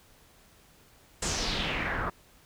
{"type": "noise with low-pass filter sweep", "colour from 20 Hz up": "pink", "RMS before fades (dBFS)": -31, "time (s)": [1.22, 2.1], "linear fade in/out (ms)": 5, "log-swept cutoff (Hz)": [7800, 1200], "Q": 3.5, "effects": ["pink hiss -59 dBFS RMS until 2.45 s"]}